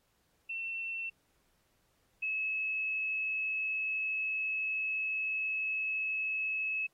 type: tone pair in turn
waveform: sine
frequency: 2695 / 2586 Hz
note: E7 / E7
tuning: +38 / -34 cents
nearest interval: minor second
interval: 72 cents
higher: first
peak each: -35 / -31 dBFS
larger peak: second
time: 0.49-1.1 / 2.22-6.87 s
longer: second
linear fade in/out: 10 ms
effects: pink hiss -74 dBFS RMS until 6.93 s + AAC 48 kbps